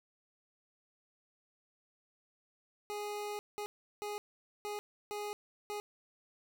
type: tone bursts at uneven times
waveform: 25% pulse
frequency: 414.9 Hz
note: G#4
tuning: 2 cents flat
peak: -34 dBFS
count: 6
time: 2.9-3.39 / 3.58-3.66 / 4.02-4.18 / 4.65-4.79 / 5.11-5.33 / 5.7-5.8 s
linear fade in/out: 0 ms
effects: none